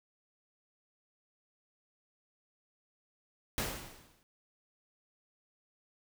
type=noise with exponential decay; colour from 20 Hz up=pink; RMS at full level=-32 dBFS; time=3.58-4.23 s; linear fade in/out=0 ms; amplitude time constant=140 ms; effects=none